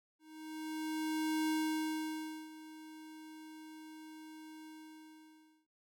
square tone with ADSR envelope, 312.9 Hz, D#4, 10 cents sharp, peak -32 dBFS, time 0.19-5.67 s, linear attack 1300 ms, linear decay 1000 ms, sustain -18 dB, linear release 1000 ms, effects none

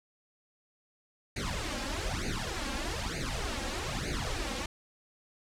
pink noise with flanger, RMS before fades -34 dBFS, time 1.36-4.66 s, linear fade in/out 5 ms, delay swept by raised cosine 0.45 to 3.75 ms, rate 1.1 Hz, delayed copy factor +0.95, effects low-pass 7000 Hz 12 dB/octave

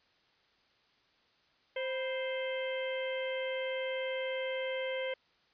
harmonic tone with a mistuned harmonic, 523.3 Hz, C5, in tune, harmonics 1 / 2 / 3 / 4 / 5 / 6, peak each -34 / -48 / -46 / -41 / -48 / -45 dBFS, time 1.76-5.14 s, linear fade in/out 5 ms, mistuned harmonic 2, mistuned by -110 cents, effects white hiss -69 dBFS RMS until 5.53 s + resampled to 11025 Hz

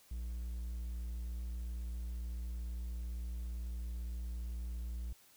triangle tone, 58.9 Hz, A#1, 19 cents sharp, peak -36 dBFS, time 0.11-5.13 s, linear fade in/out 5 ms, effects white hiss -64 dBFS RMS until 5.36 s

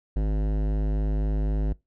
sine tone with hard clipping, 51.91 Hz, G#1, in tune, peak -24 dBFS, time 0.16-1.73 s, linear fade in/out 5 ms, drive 17 dB, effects noise-tail reverb RT60 0.2 s tail -22 dB re dry

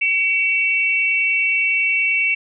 sine tone pair together, 2266 / 2695 Hz, C#7 / E7, +37 / +38 cents, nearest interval minor third, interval 301 cents, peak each -18 / -18 dBFS, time 0.01-2.35 s, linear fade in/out 10 ms, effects none

